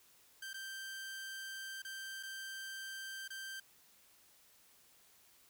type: tone with dropouts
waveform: sawtooth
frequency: 1568 Hz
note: G6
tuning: in tune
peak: -40 dBFS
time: 0.42-3.6 s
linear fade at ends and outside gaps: 5 ms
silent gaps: 0.532-0.541 / 1.821-1.848 / 2.229-2.232 / 3.279-3.303 s
effects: white hiss -66 dBFS RMS until 5.49 s